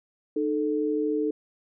sine tone pair together, 305.1 / 437.8 Hz, D#4 / A4, -34 / -9 cents, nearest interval tritone, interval 625 cents, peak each -26 dBFS, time 0.36-1.31 s, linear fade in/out 5 ms, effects none

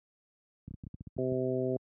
clicks, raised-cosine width 5 ms, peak -29 dBFS, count 10, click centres 0.68 / 0.71 / 0.741 / 0.838 / 0.868 / 0.943 / 1.009 / 1.072 / 1.167 / 1.321 s
harmonic tone, 128.8 Hz, C3, 27 cents flat, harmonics 1 / 2 / 3 / 4 / 5, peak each -36 / -35 / -32 / -37 / -37 dBFS, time 1.18-1.77 s, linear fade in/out 5 ms
effects high-pass 80 Hz 12 dB/octave

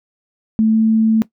sine tone pair in turn, 220 / 221.4 Hz, A3 / A3, 0 / +11 cents, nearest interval unison, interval 11 cents, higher second, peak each -10 dBFS, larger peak neither, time 0.59-0.74 / 0.74-1.22 s, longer second, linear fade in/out 0 ms, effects noise-tail reverb RT60 0.1 s tail -17 dB re dry

